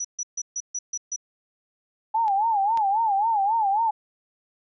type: tone bursts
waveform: sine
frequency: 5890 Hz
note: F#8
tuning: 9 cents flat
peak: -26 dBFS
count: 7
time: 0-1.162 s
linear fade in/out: 5 ms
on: 46 ms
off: 140 ms
type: tone with vibrato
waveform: sine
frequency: 847 Hz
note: G#5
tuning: 34 cents sharp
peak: -19 dBFS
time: 2.14-3.91 s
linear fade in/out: 10 ms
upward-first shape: sine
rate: 3.7 Hz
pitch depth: 150 cents each way
type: clicks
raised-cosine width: 0.2 ms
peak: -25 / -19 dBFS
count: 2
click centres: 2.281 / 2.774 s
effects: none